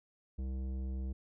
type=tone with tanh clipping; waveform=sine; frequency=65.3 Hz; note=C2; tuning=3 cents flat; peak=-37 dBFS; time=0.38-1.13 s; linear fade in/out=10 ms; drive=13 dB; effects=none